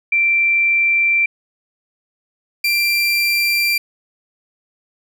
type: tone pair in turn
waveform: sine / 30% pulse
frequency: 2351 / 2365 Hz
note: D7 / D7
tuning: +1 / +12 cents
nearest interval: unison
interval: 11 cents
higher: second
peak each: -12 dBFS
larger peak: neither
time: 0.12-1.26 / 2.64-3.78 s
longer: neither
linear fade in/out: 5 ms
effects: none